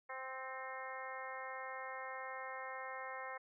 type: harmonic tone with a mistuned harmonic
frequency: 261.6 Hz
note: C4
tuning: in tune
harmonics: 2 / 3 / 4 / 5 / 6 / 7 / 8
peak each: -50 / -50 / -49 / -52 / -56 / -50 / -52 dBFS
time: 0.09-3.38 s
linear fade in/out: 10 ms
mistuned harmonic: 8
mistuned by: +33 cents
effects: none